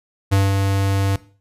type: tone with ADSR envelope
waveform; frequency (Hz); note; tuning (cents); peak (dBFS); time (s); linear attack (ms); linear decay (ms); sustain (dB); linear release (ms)
square; 98; G2; 0; -13; 0.31-1.16; 19; 190; -4; 3
effects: noise-tail reverb RT60 0.4 s tail -17 dB re dry + resampled to 32000 Hz